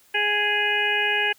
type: harmonic tone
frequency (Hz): 415.3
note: G#4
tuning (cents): 0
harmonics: 1 / 2 / 4 / 5 / 6 / 7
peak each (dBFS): -30 / -29 / -24 / -30 / -25 / -27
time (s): 0.14-1.33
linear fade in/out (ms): 10
effects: white hiss -57 dBFS RMS until 1.38 s